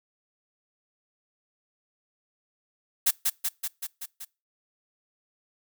blue noise with echo, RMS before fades -21 dBFS, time 3.06-3.11 s, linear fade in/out 10 ms, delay 190 ms, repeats 6, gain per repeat -3 dB, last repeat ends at 4.25 s, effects noise-tail reverb RT60 0.3 s tail -25 dB re dry

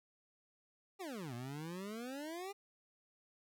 25% pulse exponential two-way sweep, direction down then up, 409.8 to 116.54 to 409.8 Hz, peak -39 dBFS, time 0.99-2.53 s, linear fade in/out 20 ms, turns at 1.34 s, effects none

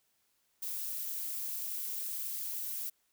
violet noise with amplitude modulation, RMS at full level -35 dBFS, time 0.62-2.9 s, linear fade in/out 10 ms, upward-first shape sine, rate 247 Hz, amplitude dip 65%, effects white hiss -75 dBFS RMS until 3.12 s

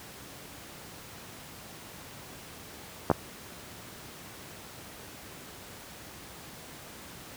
clicks, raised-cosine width 1 ms, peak -7 dBFS, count 2, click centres 3.101 / 3.114 s, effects pink hiss -46 dBFS RMS until 7.36 s + high-pass 80 Hz 12 dB/octave

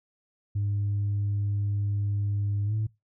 sine tone with pitch glide, 101.7 to 108.37 Hz, G#2 to A2, -36 to -26 cents, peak -23 dBFS, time 0.55-2.87 s, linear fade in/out 10 ms, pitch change +110 cents, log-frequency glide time 2.65-2.74 s, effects noise-tail reverb RT60 0.2 s tail -21 dB re dry + tanh soft clip ceiling -22 dBFS

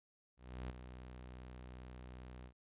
sawtooth tone with ADSR envelope, 62.5 Hz, B1, 21 cents sharp, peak -37 dBFS, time 0.37-2.53 s, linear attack 330 ms, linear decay 12 ms, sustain -9 dB, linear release 78 ms, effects resampled to 8000 Hz

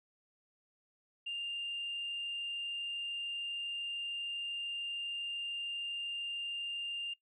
sine tone with frequency modulation, 2800 Hz, F7, 4 cents sharp, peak -35 dBFS, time 1.26-7.14 s, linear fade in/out 10 ms, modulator 32.9 Hz, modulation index 0.64, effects noise-tail reverb RT60 0.1 s tail -20 dB re dry + tanh soft clip ceiling -32 dBFS

